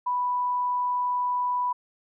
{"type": "tone", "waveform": "sine", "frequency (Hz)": 987.8, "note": "B5", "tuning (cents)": 0, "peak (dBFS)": -23, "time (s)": [0.06, 1.73], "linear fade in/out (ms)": 10, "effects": []}